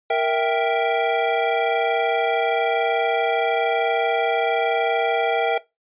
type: chord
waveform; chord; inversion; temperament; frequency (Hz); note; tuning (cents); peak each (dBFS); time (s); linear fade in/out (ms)
square; E diminished; second; equal; 466.2 / 659.3 / 784; Bb4 / E5 / G5; 0 / 0 / 0; -23; 0.1-5.58; 5
effects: noise-tail reverb RT60 0.2 s tail -19 dB re dry + resampled to 8000 Hz